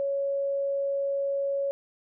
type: tone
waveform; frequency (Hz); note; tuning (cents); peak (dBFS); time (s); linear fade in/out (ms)
sine; 556; C#5; +5; -25; 0-1.71; 0
effects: none